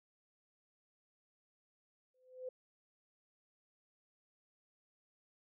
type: tone with exponential growth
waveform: sine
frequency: 510 Hz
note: C5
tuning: 44 cents flat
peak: -38 dBFS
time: 2.14-2.49 s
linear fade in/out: 5 ms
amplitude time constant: 76 ms
effects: none